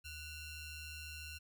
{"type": "ring-modulated tone", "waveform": "sawtooth", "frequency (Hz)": 1396.9, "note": "F6", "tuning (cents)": 0, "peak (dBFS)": -39, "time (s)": [0.04, 1.39], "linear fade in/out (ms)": 20, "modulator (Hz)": 1320, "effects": []}